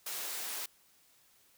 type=high-pass noise; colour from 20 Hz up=white; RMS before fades=-39 dBFS; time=0.06-0.66 s; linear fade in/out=5 ms; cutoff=380 Hz; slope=12 dB/octave; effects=white hiss -66 dBFS RMS until 1.57 s